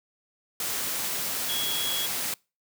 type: tone in noise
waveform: sine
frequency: 3335 Hz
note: G#7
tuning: 7 cents sharp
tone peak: -29 dBFS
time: 1.49-2.06 s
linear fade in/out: 2 ms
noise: white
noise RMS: -30 dBFS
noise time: 0.6-2.34 s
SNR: -2 dB
effects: noise-tail reverb RT60 0.3 s tail -26 dB re dry + high-pass 100 Hz 12 dB/octave